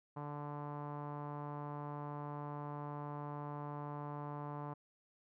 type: tone with low-pass filter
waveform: sawtooth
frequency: 146.3 Hz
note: D3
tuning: 6 cents flat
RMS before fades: -44 dBFS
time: 0.16-4.74 s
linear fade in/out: 10 ms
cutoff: 1000 Hz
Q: 3.7
effects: none